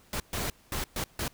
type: noise bursts at uneven times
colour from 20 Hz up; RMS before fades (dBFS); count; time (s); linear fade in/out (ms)
pink; -32; 5; 0.13-0.2 / 0.33-0.5 / 0.72-0.84 / 0.96-1.04 / 1.19-1.28; 2
effects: pink hiss -60 dBFS RMS until 1.33 s